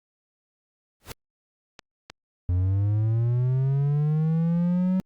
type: noise with exponential growth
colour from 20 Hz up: pink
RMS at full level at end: -31 dBFS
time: 1-1.12 s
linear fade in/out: 2 ms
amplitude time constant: 24 ms
type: clicks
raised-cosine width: 0.2 ms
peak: -22 / -19 dBFS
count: 2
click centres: 1.792 / 2.1 s
type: linear sweep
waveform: triangle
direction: up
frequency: 87.31 to 188.5 Hz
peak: -18 dBFS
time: 2.49-5 s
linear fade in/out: 0 ms
effects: Opus 48 kbps